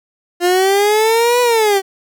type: linear two-way sweep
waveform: 30% pulse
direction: up then down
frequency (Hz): 347.3 to 493.9 to 379.3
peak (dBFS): -8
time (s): 0.4-1.82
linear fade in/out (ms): 50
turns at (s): 1.41
effects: none